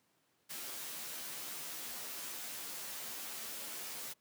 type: noise with comb filter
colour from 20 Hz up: white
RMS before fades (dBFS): -44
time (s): 0.49-4.14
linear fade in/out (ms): 20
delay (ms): 13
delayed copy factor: +0.8
effects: pink hiss -75 dBFS RMS until 4.2 s + high-pass 150 Hz 12 dB/octave